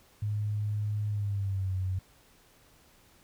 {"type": "tone with pitch glide", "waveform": "sine", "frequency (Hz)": [104.9, 93.46], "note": ["G#2", "F#2"], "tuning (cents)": [18, 18], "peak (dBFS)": -28, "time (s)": [0.22, 1.99], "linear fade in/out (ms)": 5, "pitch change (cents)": -200, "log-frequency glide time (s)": [1.08, 1.75], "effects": ["pink hiss -61 dBFS RMS until 3.23 s"]}